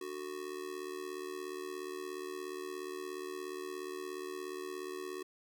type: tone with amplitude modulation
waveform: square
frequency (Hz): 370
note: F#4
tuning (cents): 0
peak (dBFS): -37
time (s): 0.01-5.23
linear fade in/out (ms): 5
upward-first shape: sine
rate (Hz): 77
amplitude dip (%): 80
effects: none